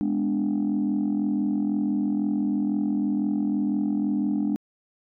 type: chord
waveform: sine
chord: G# diminished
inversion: none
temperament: equal with one note detuned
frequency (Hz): 207.7 / 249.8 / 293.7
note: G#3 / B3 / D4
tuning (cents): 0 / +20 / 0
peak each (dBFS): -24 / -28 / -24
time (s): 0.01-4.56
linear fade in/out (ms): 0
effects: tanh soft clip ceiling -17 dBFS